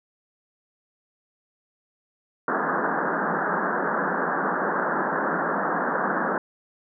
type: band-pass noise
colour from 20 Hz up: white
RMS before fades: -25 dBFS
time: 2.48-6.38 s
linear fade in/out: 2 ms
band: 160 to 1700 Hz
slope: 96 dB/octave
effects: none